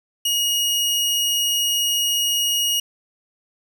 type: tone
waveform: sawtooth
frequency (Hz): 2879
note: F#7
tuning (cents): -48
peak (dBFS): -15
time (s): 0.25-2.8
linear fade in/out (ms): 5
effects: none